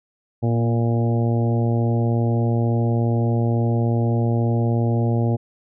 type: harmonic tone with a mistuned harmonic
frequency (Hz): 116.54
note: A#2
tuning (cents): 0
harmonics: 1 / 2 / 3 / 4 / 5 / 6 / 7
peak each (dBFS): -18 / -24 / -28 / -30 / -32 / -34 / -35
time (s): 0.42-5.37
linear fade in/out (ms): 20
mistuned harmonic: 2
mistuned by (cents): +17
effects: none